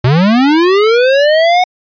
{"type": "linear sweep", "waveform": "square", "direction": "up", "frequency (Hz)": [115.8, 740], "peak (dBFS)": -7, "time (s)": [0.04, 1.64], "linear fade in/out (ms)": 5, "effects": ["resampled to 11025 Hz"]}